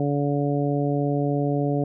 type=harmonic tone; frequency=143.3 Hz; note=D3; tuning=42 cents flat; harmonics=1 / 2 / 3 / 4 / 5; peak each=-24 / -25 / -28 / -30 / -32 dBFS; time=0-1.84 s; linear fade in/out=2 ms; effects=none

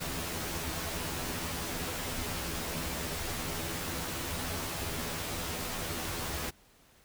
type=noise with comb filter; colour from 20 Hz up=pink; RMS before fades=-36 dBFS; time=0-6.51 s; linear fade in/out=20 ms; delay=12 ms; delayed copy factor=+0.9; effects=pink hiss -62 dBFS RMS until 7.04 s

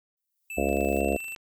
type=noise with exponential growth; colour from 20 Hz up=violet; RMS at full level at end=-47 dBFS; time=0.17-1 s; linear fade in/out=1 ms; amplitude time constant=180 ms
type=tone with pitch glide; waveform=square; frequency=2637 to 2671 Hz; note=E7 to E7; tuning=0 to +22 cents; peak=-35 dBFS; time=0.5-1.35 s; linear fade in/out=2 ms; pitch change=+22 cents; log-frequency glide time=0.94-1 s
type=harmonic tone; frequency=69.3 Hz; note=C#2; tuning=in tune; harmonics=1 / 3 / 4 / 5 / 6 / 7 / 8 / 9 / 10; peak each=-32 / -32 / -32 / -32 / -32 / -32 / -32 / -32 / -32 dBFS; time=0.57-1.17 s; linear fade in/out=10 ms
type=click train; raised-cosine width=0.2 ms; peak=-32 dBFS; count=18; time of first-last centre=0.69-1.362 s; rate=25.3 Hz
effects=none

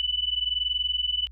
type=tone pair together; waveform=sine; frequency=2971 / 2992 Hz; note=F#7 / F#7; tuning=+6 / +19 cents; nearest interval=unison; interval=13 cents; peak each=-27 dBFS; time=0-1.27 s; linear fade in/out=0 ms; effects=added 60 Hz sine -42 dBFS peak until 1.31 s

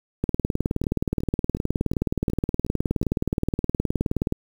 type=two click trains; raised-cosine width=3 ms; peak=-9 / -21 dBFS; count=79 / 7; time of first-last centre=0.24-4.324 / 0.84-3.03 s; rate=19.1 / 2.74 Hz; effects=7-bit

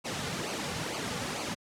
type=noise with flanger; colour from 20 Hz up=pink; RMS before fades=-34 dBFS; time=0.04-1.55 s; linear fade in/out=20 ms; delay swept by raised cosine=0.55 to 3.15 ms; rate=2.2 Hz; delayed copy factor=-0.6; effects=high-pass 100 Hz 12 dB/octave + low-pass 8000 Hz 12 dB/octave

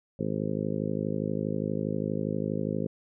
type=harmonic tone; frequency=52.4 Hz; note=G#1; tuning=16 cents sharp; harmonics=2 / 3 / 4 / 5 / 6 / 7 / 8 / 9 / 10; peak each=-39 / -33 / -33 / -36 / -38 / -39 / -37 / -39 / -38 dBFS; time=0.19-2.87 s; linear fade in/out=5 ms; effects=none

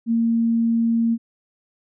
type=tone; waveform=sine; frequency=230 Hz; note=A#3; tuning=23 cents flat; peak=-16 dBFS; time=0.06-1.18 s; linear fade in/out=50 ms; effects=none

